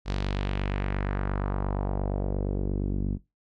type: tone with low-pass filter sweep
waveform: sawtooth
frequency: 48.58 Hz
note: G1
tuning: 15 cents flat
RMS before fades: -28 dBFS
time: 0.05-3.19 s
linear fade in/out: 50 ms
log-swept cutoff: 4800 to 240 Hz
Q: 1.7
effects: noise-tail reverb RT60 0.2 s tail -18 dB re dry